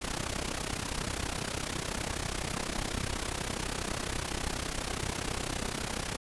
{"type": "noise with amplitude modulation", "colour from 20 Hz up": "pink", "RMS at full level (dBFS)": -31, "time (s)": [0.01, 6.17], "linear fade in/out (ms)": 20, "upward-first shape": "sine", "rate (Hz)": 32.1, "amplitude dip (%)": 80, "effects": ["resampled to 24000 Hz"]}